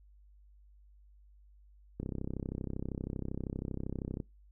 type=click train; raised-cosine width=3 ms; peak=-24 dBFS; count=73; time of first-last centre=2-4.202 s; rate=32.7 Hz; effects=noise-tail reverb RT60 0.2 s tail -22 dB re dry + added 50 Hz sine -57 dBFS peak until 4.51 s